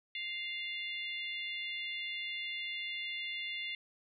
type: harmonic tone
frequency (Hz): 698.5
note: F5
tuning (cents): 0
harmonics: 3 / 4 / 5 / 6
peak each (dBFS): -40 / -42 / -43 / -54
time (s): 0.15-3.75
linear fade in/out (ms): 2
effects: none